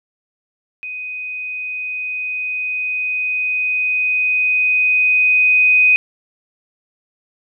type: tone with level ramp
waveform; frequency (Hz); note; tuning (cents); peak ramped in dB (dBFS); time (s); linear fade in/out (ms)
sine; 2500; D#7; +8; -25 to -8; 0.83-5.96; 0
effects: none